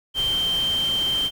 sine tone in noise, 3136 Hz, G7, in tune, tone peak -20 dBFS, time 0.14-1.31 s, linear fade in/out 50 ms, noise pink, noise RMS -34 dBFS, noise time 0.14-1.31 s, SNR +11 dB, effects none

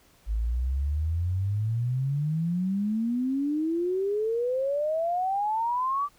sine exponential sweep, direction up, 51.7 to 1174.7 Hz, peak -24 dBFS, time 0.26-6.09 s, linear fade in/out 50 ms, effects pink hiss -60 dBFS RMS until 6.18 s

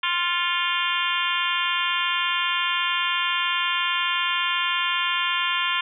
harmonic tone with a mistuned harmonic, 349.2 Hz, F4, in tune, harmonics 3 / 4 / 5 / 6 / 7 / 8 / 9 / 10, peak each -27 / -30 / -30 / -32 / -31 / -29 / -28 / -33 dBFS, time 0.03-5.81 s, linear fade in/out 5 ms, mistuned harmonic 6, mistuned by +56 cents, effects none

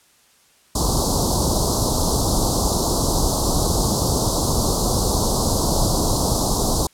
pink band-stop noise, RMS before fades -19 dBFS, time 0.75-6.87 s, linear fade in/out 5 ms, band 1100 to 4100 Hz, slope 48 dB/octave, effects white hiss -56 dBFS RMS until 6.93 s + low-pass 11000 Hz 12 dB/octave

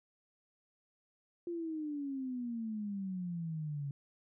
sine exponential sweep, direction down, 349.6 to 138.59 Hz, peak -36 dBFS, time 1.47-3.91 s, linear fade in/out 2 ms, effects none

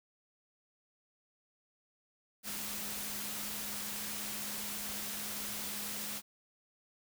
sine tone in noise, 207.7 Hz, G#3, in tune, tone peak -50 dBFS, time 2.43-6.22 s, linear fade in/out 50 ms, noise white, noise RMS -40 dBFS, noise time 2.43-6.22 s, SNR -13 dB, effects none

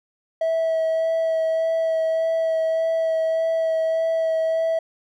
triangle tone with vibrato, 649 Hz, E5, 27 cents flat, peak -16 dBFS, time 0.41-4.79 s, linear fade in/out 5 ms, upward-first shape sine, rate 1.7 Hz, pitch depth 12 cents each way, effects tanh soft clip ceiling -13 dBFS

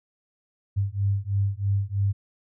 sine beating tone pair, 98 / 101.1 Hz, G2 / G#2, 0 / -46 cents, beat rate 3.1 Hz, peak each -25 dBFS, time 0.76-2.13 s, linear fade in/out 20 ms, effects none

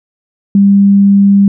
sine tone, 199.1 Hz, G3, 27 cents sharp, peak -3 dBFS, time 0.55-1.48 s, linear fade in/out 2 ms, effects none

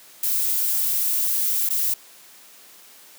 violet noise with dropouts, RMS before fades -22 dBFS, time 0.23-1.94 s, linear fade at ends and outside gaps 5 ms, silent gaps 1.691-1.703 s, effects white hiss -48 dBFS RMS until 3.18 s + high-pass 200 Hz 12 dB/octave

